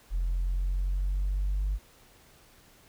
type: linear sweep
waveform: sine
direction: up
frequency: 42.85 to 49.71 Hz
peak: -24 dBFS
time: 0.1-1.79 s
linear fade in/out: 50 ms
effects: tanh soft clip ceiling -23 dBFS + pink hiss -58 dBFS RMS until 2.88 s